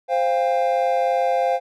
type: chord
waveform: triangle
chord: C suspended fourth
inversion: none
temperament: equal with one note detuned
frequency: 523.3 / 698.5 / 801.4 Hz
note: C5 / F5 / G5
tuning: 0 / 0 / +38 cents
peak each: -19 / -19 / -22 dBFS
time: 0.08-1.6 s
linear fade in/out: 50 ms
effects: none